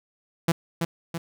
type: tone with echo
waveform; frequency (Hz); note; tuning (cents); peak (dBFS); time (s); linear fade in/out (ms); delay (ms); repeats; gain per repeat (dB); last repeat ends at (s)
sawtooth; 167.3; E3; +26; -14; 0.48-0.52; 5; 330; 2; -5; 1.18
effects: none